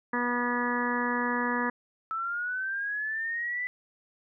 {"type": "harmonic tone", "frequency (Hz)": 243.1, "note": "B3", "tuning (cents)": -27, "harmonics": [1, 2, 3, 4, 5, 6, 7, 8], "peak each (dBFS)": [-31, -35, -43, -32, -35, -42, -32, -37], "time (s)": [0.13, 1.7], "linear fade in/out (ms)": 5}
{"type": "linear sweep", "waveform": "sine", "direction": "up", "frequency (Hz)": [1307, 2000], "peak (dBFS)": -29, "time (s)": [2.11, 3.67], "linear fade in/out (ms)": 0}
{"effects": []}